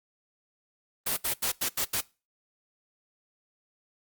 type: noise bursts at uneven times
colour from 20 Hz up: white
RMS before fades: -28 dBFS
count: 6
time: 1.06-1.17 / 1.24-1.34 / 1.42-1.52 / 1.61-1.69 / 1.77-1.85 / 1.93-2.01 s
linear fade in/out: 10 ms
effects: noise-tail reverb RT60 0.3 s tail -22 dB re dry + Opus 32 kbps